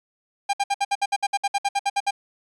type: tone bursts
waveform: 45% pulse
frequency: 802 Hz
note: G5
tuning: 39 cents sharp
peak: -19 dBFS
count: 16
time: 0.49-2.109 s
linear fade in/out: 10 ms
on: 44 ms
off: 61 ms
effects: resampled to 22050 Hz